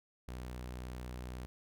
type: tone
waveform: sawtooth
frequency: 62 Hz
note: B1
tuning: 7 cents sharp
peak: -38 dBFS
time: 0.28-1.46 s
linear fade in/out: 0 ms
effects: none